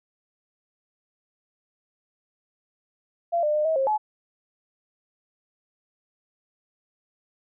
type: tone with pitch steps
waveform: sine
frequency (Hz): 684 / 600 / 605 / 640 / 536 / 854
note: F5 / D5 / D#5 / D#5 / C5 / G#5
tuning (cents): -36 / +37 / -49 / +49 / +42 / +48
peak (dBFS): -20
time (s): 3.32-3.98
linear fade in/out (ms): 20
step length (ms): 110
effects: none